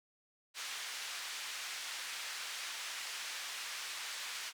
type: band-pass noise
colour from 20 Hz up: pink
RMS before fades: -43 dBFS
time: 0.54-4.53 s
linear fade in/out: 50 ms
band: 1700 to 7300 Hz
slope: 12 dB/octave
effects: none